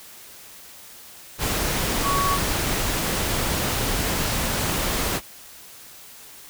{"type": "tone in noise", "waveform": "sine", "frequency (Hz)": 1121, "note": "C#6", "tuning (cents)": 19, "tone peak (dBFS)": -21, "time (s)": [2.02, 2.39], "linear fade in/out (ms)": 50, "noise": "pink", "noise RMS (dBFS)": -24, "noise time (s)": [1.38, 5.21], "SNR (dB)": 0, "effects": ["white hiss -44 dBFS RMS until 6.49 s"]}